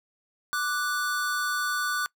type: tone pair together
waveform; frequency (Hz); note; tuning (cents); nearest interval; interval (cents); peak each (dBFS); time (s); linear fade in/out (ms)
square; 1174.7 / 1480; D6 / F#6; 0 / 0; major third; 400; -31 / -28; 0.53-2.06; 0
effects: noise-tail reverb RT60 0.1 s tail -23 dB re dry